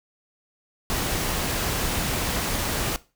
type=noise; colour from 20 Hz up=pink; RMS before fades=-26 dBFS; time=0.9-2.96 s; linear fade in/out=0 ms; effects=noise-tail reverb RT60 0.3 s tail -18 dB re dry